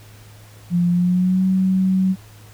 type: tone with pitch glide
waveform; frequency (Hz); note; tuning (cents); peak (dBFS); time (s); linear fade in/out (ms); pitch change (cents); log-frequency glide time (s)
sine; 174.61 to 188.23; F3 to F#3; 0 to +30; -14; 0.7-2.16; 50; +130; 0.9-1.44
effects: added 106 Hz sine -42 dBFS peak until 2.53 s + pink hiss -48 dBFS RMS until 2.53 s